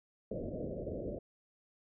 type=low-pass noise; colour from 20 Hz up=white; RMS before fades=-40 dBFS; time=0.31-1.19 s; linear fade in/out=5 ms; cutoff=630 Hz; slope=96 dB/octave; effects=none